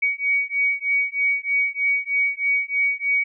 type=beating tone pair; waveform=sine; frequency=2251 / 2254.2 Hz; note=C#7 / C#7; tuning=+26 / +28 cents; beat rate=3.2 Hz; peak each=-22 dBFS; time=0.02-3.24 s; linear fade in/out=10 ms; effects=none